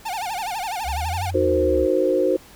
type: tone with vibrato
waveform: 45% pulse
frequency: 803 Hz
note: G5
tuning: 41 cents sharp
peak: -25 dBFS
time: 0.05-1.31 s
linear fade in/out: 10 ms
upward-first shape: sine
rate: 12 Hz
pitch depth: 220 cents each way
type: linear two-way sweep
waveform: sine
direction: up then down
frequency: 65.41 to 92.6 to 66.6 Hz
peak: -25 dBFS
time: 0.84-1.88 s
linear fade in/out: 50 ms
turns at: 1.24 s
type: chord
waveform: sine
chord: C half-diminished seventh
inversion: first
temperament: equal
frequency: 311.1 / 370 / 466.2 / 523.3 Hz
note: Eb4 / Gb4 / Bb4 / C5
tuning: 0 / 0 / 0 / 0 cents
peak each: -24 / -21 / -25 / -20 dBFS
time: 1.34-2.37 s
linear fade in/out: 10 ms
effects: pink hiss -47 dBFS RMS until 2.55 s